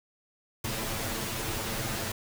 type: noise with comb filter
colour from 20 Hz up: pink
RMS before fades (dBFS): -33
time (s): 0.64-2.12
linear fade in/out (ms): 5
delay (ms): 9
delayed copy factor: +0.9
effects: none